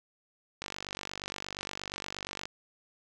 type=click train; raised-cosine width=0.2 ms; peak=-19 dBFS; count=90; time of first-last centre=0.62-2.455 s; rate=48.5 Hz; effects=none